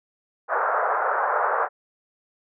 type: band-pass noise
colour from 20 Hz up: white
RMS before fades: -23 dBFS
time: 0.48-1.69 s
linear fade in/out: 50 ms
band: 470 to 1500 Hz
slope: 48 dB/octave
effects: none